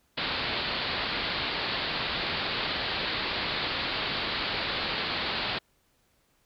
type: low-pass noise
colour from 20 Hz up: white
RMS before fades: -31 dBFS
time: 0.17-5.59 s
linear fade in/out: 10 ms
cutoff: 4600 Hz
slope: 96 dB/octave
effects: pink hiss -69 dBFS RMS until 6.45 s